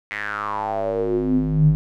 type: tone with band-pass filter sweep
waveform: square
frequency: 51.91 Hz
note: G#1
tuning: in tune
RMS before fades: -21 dBFS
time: 0.11-1.75 s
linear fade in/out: 0 ms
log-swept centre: 2100 to 130 Hz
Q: 6.9
effects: none